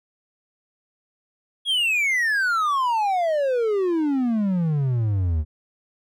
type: exponential sweep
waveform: triangle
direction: down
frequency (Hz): 3354 to 73.6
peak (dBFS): -17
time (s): 1.65-5.45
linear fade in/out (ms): 50
effects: none